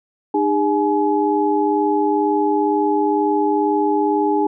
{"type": "tone cluster", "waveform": "sine", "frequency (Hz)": [304.3, 406.4, 847], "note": ["D#4", "G#4", "G#5"], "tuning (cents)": [-38, -38, 34], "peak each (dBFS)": -19, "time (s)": [0.34, 4.47], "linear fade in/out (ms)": 5, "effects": []}